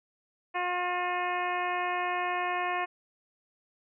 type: harmonic tone with a mistuned harmonic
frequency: 357.9 Hz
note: F4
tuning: 42 cents sharp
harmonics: 1 / 2 / 3 / 4 / 5 / 6 / 7 / 8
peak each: -38 / -32 / -33 / -43 / -36 / -40 / -39 / -47 dBFS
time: 0.54-2.86 s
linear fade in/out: 20 ms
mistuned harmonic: 4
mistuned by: -20 cents
effects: none